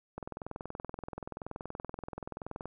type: click train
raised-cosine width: 1 ms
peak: -25 dBFS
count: 53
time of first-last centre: 0.18-2.656 s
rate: 21 Hz
effects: none